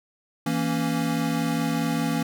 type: chord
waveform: square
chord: A# diminished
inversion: second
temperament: equal with one note detuned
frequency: 164.81 / 232.3 / 277.2 Hz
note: E3 / A#3 / C#4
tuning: 0 / -6 / 0 cents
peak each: -28 dBFS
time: 0.46-2.23 s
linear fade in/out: 5 ms
effects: none